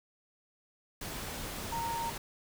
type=tone in noise; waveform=sine; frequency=925 Hz; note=A#5; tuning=14 cents flat; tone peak=-33 dBFS; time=1.72-2.1 s; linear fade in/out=5 ms; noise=pink; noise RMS=-40 dBFS; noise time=1.01-2.18 s; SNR=+4 dB; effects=none